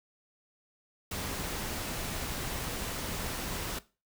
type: noise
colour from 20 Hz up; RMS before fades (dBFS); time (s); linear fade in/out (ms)
pink; -36; 1.11-3.79; 5
effects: noise-tail reverb RT60 0.3 s tail -18 dB re dry